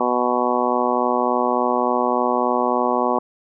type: harmonic tone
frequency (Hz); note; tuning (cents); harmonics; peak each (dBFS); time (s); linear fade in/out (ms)
123.47; B2; 0; 2 / 3 / 4 / 5 / 6 / 7 / 8 / 9; -25 / -25 / -25 / -25 / -25 / -25 / -25 / -25; 0-3.19; 5
effects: none